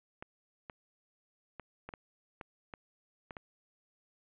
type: clicks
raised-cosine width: 0.5 ms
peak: -28 dBFS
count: 9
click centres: 0.225 / 0.698 / 1.597 / 1.89 / 1.938 / 2.412 / 2.738 / 3.308 / 3.368 s
effects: resampled to 8000 Hz + 11-bit